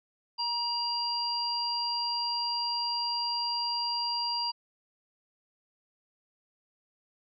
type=harmonic tone; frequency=950 Hz; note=A#5; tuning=33 cents sharp; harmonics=1 / 3 / 5; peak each=-33 / -42 / -30 dBFS; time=0.38-4.52 s; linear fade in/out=20 ms; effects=none